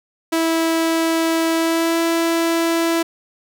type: tone with pitch glide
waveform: sawtooth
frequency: 327.4 to 332.4 Hz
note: E4 to E4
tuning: -12 to +15 cents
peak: -12 dBFS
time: 0.32-3.03 s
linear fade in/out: 10 ms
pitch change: +27 cents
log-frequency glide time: 1.56-1.99 s
effects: none